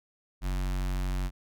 square tone with notch filter, 46.52 Hz, F#1, 10 cents sharp, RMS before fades -30 dBFS, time 0.41-1.31 s, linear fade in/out 50 ms, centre 470 Hz, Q 1.6, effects none

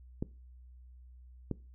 clicks, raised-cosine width 3 ms, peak -20 dBFS, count 2, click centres 0.225 / 1.513 s, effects noise-tail reverb RT60 0.3 s tail -20 dB re dry + added 62 Hz sine -51 dBFS peak until 1.74 s

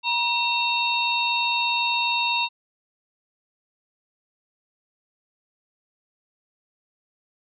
sine tone cluster, 951 / 2706 / 3710 / 4328 Hz, A#5 / E7 / A#7 / C#8, +34 / +45 / -9 / -42 cents, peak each -25 / -24 / -28 / -32 dBFS, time 0.03-2.49 s, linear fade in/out 50 ms, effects none

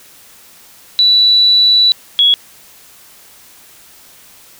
sine tone pair in turn, 3951 / 3347 Hz, B7 / G#7, 0 / +13 cents, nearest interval minor third, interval 287 cents, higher first, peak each -6 dBFS, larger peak neither, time 0.99-1.92 / 2.19-2.34 s, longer first, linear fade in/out 0 ms, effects white hiss -42 dBFS RMS until 4.59 s

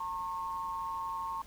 sine tone pair together, 906 / 1084 Hz, A#5 / C#6, -50 / -39 cents, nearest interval minor third, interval 311 cents, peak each -38 / -36 dBFS, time 0-1.42 s, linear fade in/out 5 ms, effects added 51 Hz sine -58 dBFS peak until 1.46 s + pink hiss -56 dBFS RMS until 1.46 s

